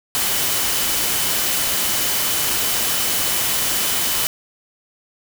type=tone in noise; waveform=sine; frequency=3012 Hz; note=F#7; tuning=30 cents sharp; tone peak=-31 dBFS; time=0.15-4.27 s; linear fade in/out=0 ms; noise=white; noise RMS=-20 dBFS; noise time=0.15-4.27 s; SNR=-14 dB; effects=none